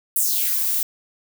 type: noise with high-pass filter sweep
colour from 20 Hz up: violet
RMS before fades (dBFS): -21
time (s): 0.16-0.83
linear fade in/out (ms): 2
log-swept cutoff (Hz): 10000 to 260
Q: 2.9
effects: none